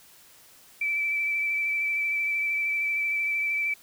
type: tone with vibrato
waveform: sine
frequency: 2320 Hz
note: D7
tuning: 22 cents flat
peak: -24 dBFS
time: 0.81-3.74 s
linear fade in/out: 5 ms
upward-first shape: sine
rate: 13 Hz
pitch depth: 19 cents each way
effects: white hiss -54 dBFS RMS until 3.82 s